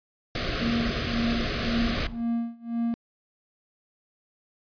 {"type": "band-stop noise", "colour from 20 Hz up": "pink", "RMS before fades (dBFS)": -28, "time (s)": [0.35, 2.07], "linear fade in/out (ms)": 2, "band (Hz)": [730, 1100], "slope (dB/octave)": 96}
{"type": "tone with tremolo", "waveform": "triangle", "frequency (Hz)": 233.1, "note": "A#3", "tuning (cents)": 0, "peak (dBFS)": -21, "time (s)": [0.61, 2.94], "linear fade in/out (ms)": 0, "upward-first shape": "sine", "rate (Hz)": 1.9, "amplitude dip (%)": 95}
{"type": "noise with exponential decay", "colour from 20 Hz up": "brown", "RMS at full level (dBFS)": -27, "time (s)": [1.97, 2.4], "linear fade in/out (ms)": 0, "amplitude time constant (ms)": 93}
{"effects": ["resampled to 11025 Hz"]}